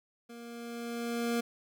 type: tone with level ramp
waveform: 25% pulse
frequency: 235.1 Hz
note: A#3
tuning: 15 cents sharp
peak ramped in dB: -42 to -24 dBFS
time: 0.29-1.41 s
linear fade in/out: 10 ms
effects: none